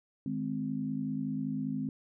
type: tone cluster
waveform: sine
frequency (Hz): 154.8 / 209.4 / 259.8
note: D#3 / G#3 / C4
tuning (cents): -9 / +15 / -12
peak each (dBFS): -38 / -36 / -34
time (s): 0.26-1.89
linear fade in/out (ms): 2
effects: none